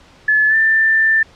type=tone with pitch glide; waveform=sine; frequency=1722 to 1778.6 Hz; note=A6 to A6; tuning=-38 to +18 cents; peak=-10 dBFS; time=0.28-1.23 s; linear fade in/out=5 ms; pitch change=+56 cents; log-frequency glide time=0.49-0.55 s; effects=pink hiss -46 dBFS RMS until 1.35 s + low-pass 5000 Hz 12 dB/octave